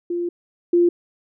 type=tone pair in turn; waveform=sine; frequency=347.5 / 347.5 Hz; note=F4 / F4; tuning=-9 / -9 cents; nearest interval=unison; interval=0 cents; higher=neither; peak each=-21 / -12 dBFS; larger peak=second; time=0.1-0.29 / 0.73-0.89 s; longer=first; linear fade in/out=5 ms; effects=none